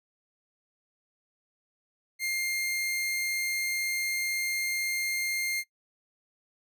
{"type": "tone", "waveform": "sawtooth", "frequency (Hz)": 2114, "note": "C7", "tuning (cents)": 17, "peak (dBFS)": -25, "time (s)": [2.19, 5.64], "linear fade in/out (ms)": 50, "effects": ["noise-tail reverb RT60 0.1 s tail -20 dB re dry"]}